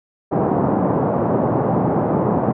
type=band-pass noise; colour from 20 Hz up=pink; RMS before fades=-18 dBFS; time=0.31-2.53 s; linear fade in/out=20 ms; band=130 to 910 Hz; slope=24 dB/octave; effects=none